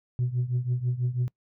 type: tone with tremolo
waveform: sine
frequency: 124 Hz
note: B2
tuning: 7 cents sharp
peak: -19 dBFS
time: 0.19-1.28 s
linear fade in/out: 0 ms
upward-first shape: triangle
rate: 6.1 Hz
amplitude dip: 90%
effects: noise-tail reverb RT60 0.1 s tail -24 dB re dry + tanh soft clip ceiling -20 dBFS